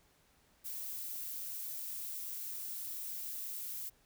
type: noise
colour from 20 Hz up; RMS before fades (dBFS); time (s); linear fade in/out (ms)
violet; -42; 0.64-3.9; 20
effects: pink hiss -69 dBFS RMS until 4.05 s